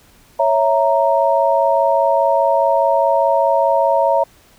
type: chord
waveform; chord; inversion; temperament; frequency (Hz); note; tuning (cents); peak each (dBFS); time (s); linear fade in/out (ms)
sine; A# diminished; first; equal; 554.4 / 659.3 / 932.3; C#5 / E5 / A#5; 0 / 0 / 0; -16; 0.39-4.24; 10
effects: pink hiss -50 dBFS RMS until 4.58 s